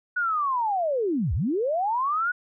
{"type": "linear two-way sweep", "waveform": "sine", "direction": "down then up", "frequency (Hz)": [1483, 58.27, 1483], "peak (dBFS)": -22, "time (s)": [0.16, 2.32], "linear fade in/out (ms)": 10, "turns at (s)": 1.34, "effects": []}